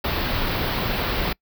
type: band-stop noise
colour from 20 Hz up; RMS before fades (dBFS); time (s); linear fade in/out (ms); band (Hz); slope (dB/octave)
pink; -24; 0.04-1.33; 5; 4800 to 14000; 48
effects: noise-tail reverb RT60 0.1 s tail -26 dB re dry